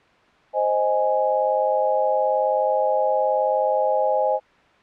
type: chord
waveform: sine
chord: Ab major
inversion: first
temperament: equal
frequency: 523.3 / 622.3 / 830.6 Hz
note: C5 / Eb5 / Ab5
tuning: 0 / 0 / 0 cents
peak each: -22 dBFS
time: 0.53-4.4 s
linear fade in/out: 50 ms
effects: white hiss -54 dBFS RMS until 4.82 s + low-pass 2000 Hz 12 dB/octave